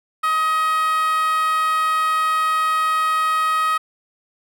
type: tone with high-pass filter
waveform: 10% pulse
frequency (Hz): 631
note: D#5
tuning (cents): +24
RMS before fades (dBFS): -19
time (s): 0.23-3.78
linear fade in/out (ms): 10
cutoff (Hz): 1300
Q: 8.2
effects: none